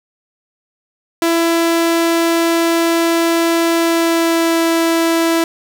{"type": "tone with pitch glide", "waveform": "sawtooth", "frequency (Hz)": [334, 331.1], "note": ["E4", "E4"], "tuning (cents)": [23, 8], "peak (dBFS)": -8, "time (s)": [1.22, 5.44], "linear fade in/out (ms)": 2, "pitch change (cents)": -15, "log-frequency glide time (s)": [3.75, 4.61], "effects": ["7-bit"]}